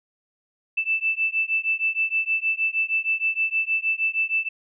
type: beating tone pair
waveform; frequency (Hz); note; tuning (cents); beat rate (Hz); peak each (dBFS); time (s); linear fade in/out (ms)
sine; 2642 / 2648.4; E7 / E7; +3 / +7; 6.4; -24; 0.77-4.49; 10
effects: none